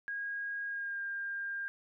sine tone with pitch glide, 1636 to 1602.3 Hz, G#6 to G6, -26 to +37 cents, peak -35 dBFS, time 0.08-1.68 s, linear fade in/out 0 ms, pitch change -37 cents, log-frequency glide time 0.66-1.02 s, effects none

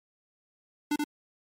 square tone with echo, 296 Hz, D4, 14 cents sharp, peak -25 dBFS, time 0.91-0.96 s, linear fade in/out 5 ms, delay 81 ms, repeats 1, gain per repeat -2 dB, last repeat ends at 1.041 s, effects MP3 64 kbps

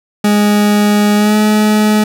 40% pulse tone with pitch glide, 207.7 to 212.6 Hz, G#3 to G#3, 0 to +41 cents, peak -7 dBFS, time 0.24-2.04 s, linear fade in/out 5 ms, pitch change +41 cents, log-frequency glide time 1.16-1.36 s, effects none

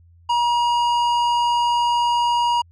triangle tone with tanh clipping, 954 Hz, A#5, 40 cents sharp, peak -18 dBFS, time 0.29-2.62 s, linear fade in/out 10 ms, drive 16 dB, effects added 85 Hz sine -48 dBFS peak until 2.71 s

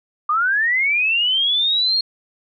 sine linear sweep, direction up, 1178 to 4305 Hz, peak -15 dBFS, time 0.29-2.01 s, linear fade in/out 5 ms, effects none

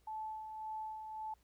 sine tone with tremolo, 870 Hz, A5, 20 cents flat, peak -39 dBFS, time 0.07-1.34 s, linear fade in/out 5 ms, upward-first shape sine, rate 1.8 Hz, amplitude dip 45%, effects added 60 Hz sine -70 dBFS peak until 1.43 s + pink hiss -75 dBFS RMS until 1.43 s

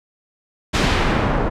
pink noise with low-pass filter sweep, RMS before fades -18 dBFS, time 0.73-1.5 s, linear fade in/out 20 ms, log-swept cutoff 5800 to 930 Hz, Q 0.73, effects none

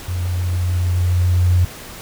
sine tone with level ramp, 89.3 Hz, F2, 39 cents sharp, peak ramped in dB -19 to -10 dBFS, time 0.08-1.65 s, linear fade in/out 5 ms, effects pink hiss -35 dBFS RMS until 2.01 s

